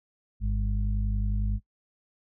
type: harmonic tone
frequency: 51 Hz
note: G#1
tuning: 31 cents flat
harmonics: 1 / 2 / 4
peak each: -25 / -31 / -37 dBFS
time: 0.4-1.6 s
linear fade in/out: 50 ms
effects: noise-tail reverb RT60 0.1 s tail -22 dB re dry